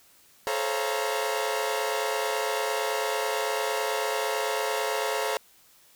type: tone cluster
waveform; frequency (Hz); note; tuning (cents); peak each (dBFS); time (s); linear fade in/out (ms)
sawtooth; 431.7 / 524 / 553 / 690 / 938; A4 / C5 / C#5 / F5 / A#5; -33 / +2 / -4 / -21 / +11; -27 / -30 / -29 / -30 / -29; 0.47-5.37; 0
effects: white hiss -58 dBFS RMS until 5.95 s